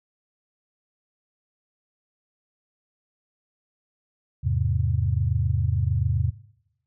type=chord; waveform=sine; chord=E augmented; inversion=none; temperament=equal; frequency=82.41 / 103.83 / 130.81 Hz; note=E2 / G#2 / B#2; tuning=0 / 0 / 0 cents; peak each=-25 dBFS; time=4.43-6.31 s; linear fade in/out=20 ms; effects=noise-tail reverb RT60 0.9 s tail -22 dB re dry